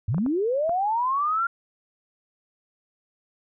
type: linear sweep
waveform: sine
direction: up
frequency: 88.1 to 1403 Hz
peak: -21 dBFS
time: 0.08-1.47 s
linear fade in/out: 5 ms
type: clicks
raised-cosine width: 1 ms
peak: -22 dBFS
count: 4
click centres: 0.145 / 0.182 / 0.263 / 0.694 s
effects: none